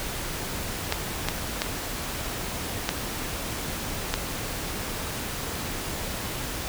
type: clicks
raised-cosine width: 0.2 ms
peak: -6 dBFS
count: 5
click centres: 0.924 / 1.286 / 1.619 / 2.891 / 4.14 s
effects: pink hiss -32 dBFS RMS until 6.68 s